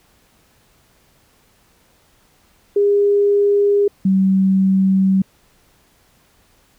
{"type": "tone pair in turn", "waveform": "sine", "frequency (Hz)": [406.1, 191.32], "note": ["G#4", "G3"], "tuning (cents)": [-39, -42], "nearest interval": "octave + minor second", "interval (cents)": 1303, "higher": "first", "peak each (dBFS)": -11, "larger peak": "neither", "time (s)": [[2.76, 3.88], [4.05, 5.22]], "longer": "second", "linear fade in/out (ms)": 5, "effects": ["pink hiss -56 dBFS RMS until 6.78 s"]}